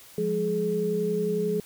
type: tone cluster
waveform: sine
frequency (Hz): 174.3 / 205.4 / 423.4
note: F3 / G#3 / G#4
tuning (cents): -3 / -19 / +33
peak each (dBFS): -30 / -32 / -25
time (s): 0.18-1.6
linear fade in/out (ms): 2
effects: white hiss -50 dBFS RMS until 1.65 s